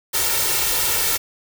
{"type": "noise with comb filter", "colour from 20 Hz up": "white", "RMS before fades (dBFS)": -20, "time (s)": [0.13, 1.18], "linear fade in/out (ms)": 20, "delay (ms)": 2.2, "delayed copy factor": 0.7, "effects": []}